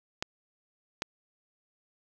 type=clicks; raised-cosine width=0.2 ms; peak=-13 dBFS; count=2; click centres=0.225 / 1.021 s; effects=none